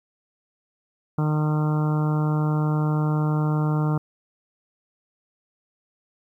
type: harmonic tone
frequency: 152.4 Hz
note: D#3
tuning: 36 cents flat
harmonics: 1 / 2 / 3 / 4 / 5 / 6 / 7 / 8 / 9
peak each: -20 / -29 / -34 / -38 / -37 / -37 / -39 / -38 / -39 dBFS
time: 1.18-3.98 s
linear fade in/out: 5 ms
effects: 10-bit